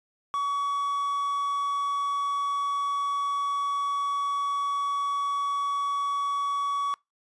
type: tone with quantisation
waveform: triangle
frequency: 1132 Hz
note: C#6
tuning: 36 cents sharp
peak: -23 dBFS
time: 0.34-6.94 s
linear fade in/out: 0 ms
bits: 8
effects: noise-tail reverb RT60 0.2 s tail -24 dB re dry + resampled to 24000 Hz